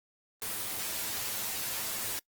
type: noise with comb filter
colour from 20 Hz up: white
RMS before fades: -35 dBFS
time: 0.42-2.19 s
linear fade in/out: 0 ms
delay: 9.2 ms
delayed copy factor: +0.55
effects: noise-tail reverb RT60 0.1 s tail -24 dB re dry + Opus 24 kbps